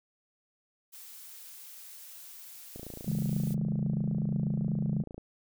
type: noise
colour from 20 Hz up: blue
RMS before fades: -48 dBFS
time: 0.92-3.55 s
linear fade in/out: 20 ms
type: click train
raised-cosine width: 2 ms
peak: -29 dBFS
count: 69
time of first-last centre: 2.76-5.18 s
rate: 28.1 Hz
type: chord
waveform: sine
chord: C# minor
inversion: none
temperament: equal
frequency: 138.59 / 164.81 / 207.7 Hz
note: C#3 / E3 / G#3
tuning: 0 / 0 / 0 cents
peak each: -32 / -32 / -32 dBFS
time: 3.06-5.04 s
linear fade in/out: 20 ms
effects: none